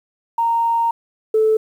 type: tone pair in turn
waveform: sine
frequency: 926 / 437 Hz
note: A#5 / A4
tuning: -12 / -12 cents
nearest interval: octave + minor second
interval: 1300 cents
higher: first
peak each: -14 / -11 dBFS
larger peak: second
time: 0.38-0.91 / 1.34-1.57 s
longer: first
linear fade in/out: 5 ms
effects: tanh soft clip ceiling -7 dBFS + 8-bit